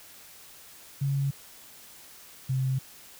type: tone pair in turn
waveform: sine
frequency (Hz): 138.59 / 131.49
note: C#3 / C3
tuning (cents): 0 / +9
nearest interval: minor second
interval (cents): 91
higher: first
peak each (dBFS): -24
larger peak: neither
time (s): 1.01-1.31 / 2.49-2.79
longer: neither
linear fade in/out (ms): 10
effects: white hiss -50 dBFS RMS until 3.19 s